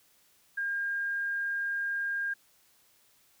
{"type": "tone", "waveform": "sine", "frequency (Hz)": 1611, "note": "G6", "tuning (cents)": 47, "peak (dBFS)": -29, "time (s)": [0.57, 2.34], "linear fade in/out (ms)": 10, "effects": ["white hiss -65 dBFS RMS until 3.4 s"]}